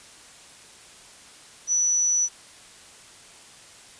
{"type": "tone", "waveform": "sine", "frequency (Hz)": 5930, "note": "F#8", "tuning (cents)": 3, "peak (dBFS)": -19, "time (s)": [1.67, 2.29], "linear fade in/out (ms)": 50, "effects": ["white hiss -48 dBFS RMS until 3.99 s", "resampled to 22050 Hz"]}